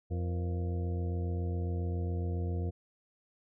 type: harmonic tone with a mistuned harmonic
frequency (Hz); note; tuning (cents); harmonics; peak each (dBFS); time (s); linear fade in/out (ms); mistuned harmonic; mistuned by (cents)
87.31; F2; 0; 1 / 2 / 3 / 4 / 5 / 6 / 7 / 8; -31 / -41 / -46 / -44 / -45 / -54 / -59 / -51; 0.1-2.71; 20; 5; +120
effects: none